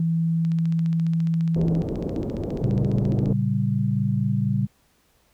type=tone; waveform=sine; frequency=164.81 Hz; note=E3; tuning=in tune; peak=-19 dBFS; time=0-1.82 s; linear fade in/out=2 ms
type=click train; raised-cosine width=0.2 ms; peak=-26 dBFS; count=42; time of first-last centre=0.45-3.258 s; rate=14.6 Hz
type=low-pass noise; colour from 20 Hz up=white; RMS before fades=-28 dBFS; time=1.56-3.33 s; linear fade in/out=2 ms; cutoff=450 Hz; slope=24 dB/octave
type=chord; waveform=sine; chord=G diminished; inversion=first; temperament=equal with one note detuned; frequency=114.41 / 138.59 / 196 Hz; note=Bb2 / Db3 / G3; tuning=-32 / 0 / 0 cents; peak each=-24 dBFS; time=2.61-4.67 s; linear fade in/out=20 ms
effects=pink hiss -63 dBFS RMS until 5.33 s